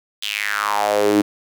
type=tone with high-pass filter sweep; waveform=sawtooth; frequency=103.83 Hz; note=G#2; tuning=in tune; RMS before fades=-19 dBFS; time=0.22-1.22 s; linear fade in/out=10 ms; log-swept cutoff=3400 to 280 Hz; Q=4.9; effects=none